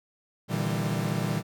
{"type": "chord", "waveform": "40% pulse", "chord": "E half-diminished seventh", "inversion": "second", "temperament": "equal with one note detuned", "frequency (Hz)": [116.54, 149.14, 164.81, 196], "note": ["Bb2", "D3", "E3", "G3"], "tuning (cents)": [0, 27, 0, 0], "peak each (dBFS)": -31, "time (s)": [0.48, 1.43], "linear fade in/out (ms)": 50, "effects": []}